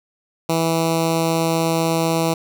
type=tone with notch filter; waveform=10% pulse; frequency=164 Hz; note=E3; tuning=9 cents flat; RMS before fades=-19 dBFS; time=0.49-2.34 s; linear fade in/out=5 ms; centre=1800 Hz; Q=1.3; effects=none